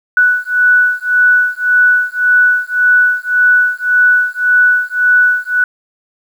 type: beating tone pair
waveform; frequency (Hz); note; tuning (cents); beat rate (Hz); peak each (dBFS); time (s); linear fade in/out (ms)
sine; 1480 / 1481.8; F#6 / F#6; 0 / +2; 1.8; -11; 0.17-5.64; 2
effects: 7-bit